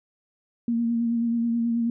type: tone with vibrato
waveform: sine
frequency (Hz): 233.1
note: A#3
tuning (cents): 0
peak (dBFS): -21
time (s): 0.68-1.9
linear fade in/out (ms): 2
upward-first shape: sine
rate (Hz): 9.3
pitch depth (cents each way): 25
effects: none